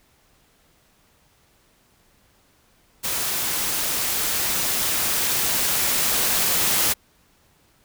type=noise with level ramp; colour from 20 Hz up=white; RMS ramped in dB=-25 to -20 dBFS; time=3.03-6.94 s; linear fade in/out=20 ms; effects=pink hiss -60 dBFS RMS until 7.84 s